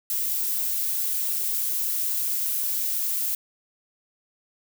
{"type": "noise", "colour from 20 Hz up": "violet", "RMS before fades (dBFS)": -26, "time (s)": [0.1, 3.35], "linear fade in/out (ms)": 2, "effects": []}